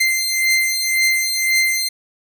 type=beating tone pair; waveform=sawtooth; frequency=2083 / 2084.9 Hz; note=C7 / C7; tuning=-8 / -7 cents; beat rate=1.9 Hz; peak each=-14 / -16 dBFS; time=0-1.89 s; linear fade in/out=10 ms; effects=none